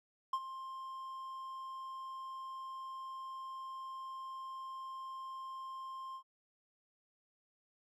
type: tone with ADSR envelope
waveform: triangle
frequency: 1056 Hz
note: C6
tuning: 16 cents sharp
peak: -28 dBFS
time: 0.33-6.23 s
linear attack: 5 ms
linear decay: 54 ms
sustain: -13 dB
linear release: 77 ms
effects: none